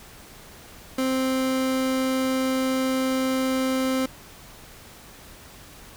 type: tone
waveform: 30% pulse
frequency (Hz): 261.6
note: C4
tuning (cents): 0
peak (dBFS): -19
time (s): 0.98-4.06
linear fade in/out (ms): 5
effects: pink hiss -46 dBFS RMS until 5.96 s